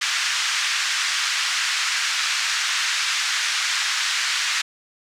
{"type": "band-pass noise", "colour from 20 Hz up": "pink", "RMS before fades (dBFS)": -23, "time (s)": [0.01, 4.62], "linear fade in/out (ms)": 10, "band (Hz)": [1400, 6900], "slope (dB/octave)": 24, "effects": []}